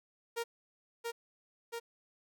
sawtooth tone with echo, 466.2 Hz, A#4, in tune, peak -30 dBFS, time 0.36-0.44 s, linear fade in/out 20 ms, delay 680 ms, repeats 2, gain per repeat -2 dB, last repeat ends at 1.8 s, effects none

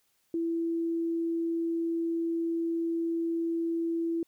sine tone, 332.9 Hz, E4, 17 cents sharp, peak -27 dBFS, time 0.34-4.23 s, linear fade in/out 2 ms, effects white hiss -72 dBFS RMS until 4.27 s

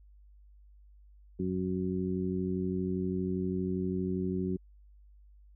harmonic tone, 92.5 Hz, F#2, in tune, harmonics 1 / 2 / 3 / 4, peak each -39 / -32 / -37 / -35 dBFS, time 1.39-4.57 s, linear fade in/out 10 ms, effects added 50 Hz sine -54 dBFS peak until 5.55 s

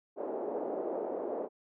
white band-pass noise, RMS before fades -36 dBFS, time 0.16-1.49 s, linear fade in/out 50 ms, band 330 to 590 Hz, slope 24 dB/octave, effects none

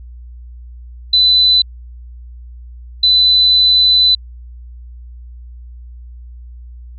sine tone bursts at uneven times, 4004 Hz, B7, 23 cents sharp, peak -7 dBFS, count 2, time 1.13-1.62 / 3.03-4.15 s, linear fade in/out 5 ms, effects added 60 Hz sine -31 dBFS peak until 6.98 s

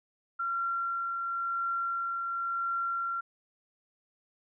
sine tone with tremolo, 1371 Hz, F6, 32 cents flat, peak -28 dBFS, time 0.39-3.21 s, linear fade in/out 10 ms, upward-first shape triangle, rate 0.95 Hz, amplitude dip 30%, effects none

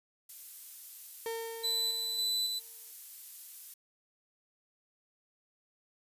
violet noise, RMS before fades -45 dBFS, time 0.29-3.74 s, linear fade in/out 5 ms
35% pulse tone with exponential decay, 455.9 Hz, A#4, 39 cents flat, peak -32 dBFS, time 1.26-2.92 s, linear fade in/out 1 ms, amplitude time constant 360 ms
40% pulse tone with tremolo, 3994 Hz, B7, 19 cents sharp, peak -28 dBFS, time 1.63-2.6 s, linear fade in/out 20 ms, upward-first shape square, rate 1.8 Hz, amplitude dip 35%
effects resampled to 32000 Hz

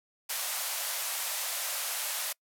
white band-pass noise, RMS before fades -34 dBFS, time 0.29-2.33 s, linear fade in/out 10 ms, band 540 to 15000 Hz, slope 48 dB/octave, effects noise-tail reverb RT60 0.1 s tail -26 dB re dry

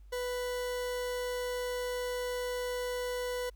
40% pulse tone, 494.8 Hz, B4, 3 cents sharp, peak -32 dBFS, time 0.12-3.5 s, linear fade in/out 10 ms, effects added 50 Hz sine -50 dBFS peak until 3.55 s + pink hiss -75 dBFS RMS until 3.55 s

